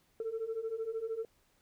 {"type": "beating tone pair", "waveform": "sine", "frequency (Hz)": [440, 453], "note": ["A4", "A#4"], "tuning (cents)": [0, -50], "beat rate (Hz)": 13, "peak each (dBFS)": [-38, -35], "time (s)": [0.2, 1.25], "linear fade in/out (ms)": 2, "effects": ["tanh soft clip ceiling -30 dBFS", "pink hiss -71 dBFS RMS until 1.61 s"]}